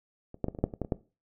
clicks, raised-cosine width 2 ms, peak -30 / -15 / -18 / -28 / -24 / -10 / -25 / -17 / -25 / -13 dBFS, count 10, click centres 0.344 / 0.443 / 0.484 / 0.549 / 0.588 / 0.64 / 0.738 / 0.817 / 0.848 / 0.922 s, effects noise-tail reverb RT60 0.3 s tail -18 dB re dry

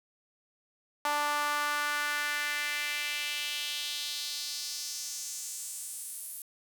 sawtooth tone with high-pass filter sweep, 293.7 Hz, D4, in tune, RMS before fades -34 dBFS, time 1.05-6.42 s, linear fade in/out 2 ms, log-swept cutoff 930 to 11000 Hz, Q 2.4, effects 9-bit

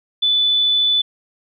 sine tone, 3487 Hz, A7, 16 cents flat, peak -13 dBFS, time 0.22-1.02 s, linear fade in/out 10 ms, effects none

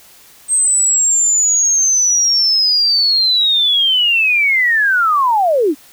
sine linear sweep, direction down, 8380 to 261.6 Hz, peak -10 dBFS, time 0.48-5.75 s, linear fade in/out 50 ms, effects white hiss -44 dBFS RMS until 5.92 s

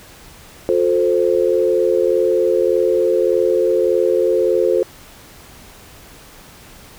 sine chord, F major, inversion none, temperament equal with one note detuned, 358.2 / 440 / 523.3 Hz, F4 / A4 / C5, +44 / 0 / 0 cents, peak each -17 dBFS, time 0.69-4.83 s, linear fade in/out 0 ms, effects pink hiss -42 dBFS RMS until 6.98 s

